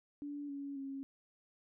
sine tone with pitch steps, 288.9 / 280.7 / 272.7 Hz, D4 / C#4 / C#4, -28 / +22 / -28 cents, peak -40 dBFS, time 0.22-1.03 s, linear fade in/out 0 ms, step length 270 ms, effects none

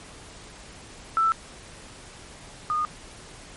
sine tone pair in turn, 1325 / 1227.2 Hz, E6 / D#6, +9 / -24 cents, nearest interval minor second, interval 133 cents, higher first, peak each -18 / -22 dBFS, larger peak first, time 1.17-1.32 / 2.7-2.85 s, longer neither, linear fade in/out 0 ms, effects pink hiss -45 dBFS RMS until 3.56 s + MP3 48 kbps

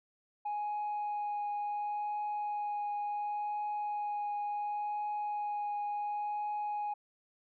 sine tone with vibrato, 830.6 Hz, G#5, in tune, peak -31 dBFS, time 0.45-6.94 s, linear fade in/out 10 ms, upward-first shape triangle, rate 0.7 Hz, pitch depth 11 cents each way, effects tanh soft clip ceiling -31 dBFS

